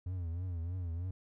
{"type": "tone with vibrato", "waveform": "triangle", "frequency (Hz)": 87.31, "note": "F2", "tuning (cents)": 0, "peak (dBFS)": -33, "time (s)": [0.06, 1.11], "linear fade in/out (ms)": 5, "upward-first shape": "triangle", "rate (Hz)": 3.2, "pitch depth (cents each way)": 130, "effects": []}